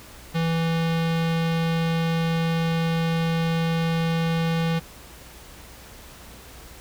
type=tone with low-pass filter; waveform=square; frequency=164.81 Hz; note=E3; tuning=in tune; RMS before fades=-23 dBFS; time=0.34-4.8 s; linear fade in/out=20 ms; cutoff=3600 Hz; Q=1.5; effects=added 60 Hz sine -48 dBFS peak until 6.8 s + pink hiss -45 dBFS RMS until 6.8 s